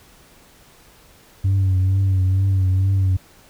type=tone with vibrato; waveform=sine; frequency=95.1 Hz; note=F#2; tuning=48 cents sharp; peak=-12 dBFS; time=1.44-3.17 s; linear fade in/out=10 ms; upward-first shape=triangle; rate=2.2 Hz; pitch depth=50 cents each way; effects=tanh soft clip ceiling -13 dBFS + pink hiss -50 dBFS RMS until 3.49 s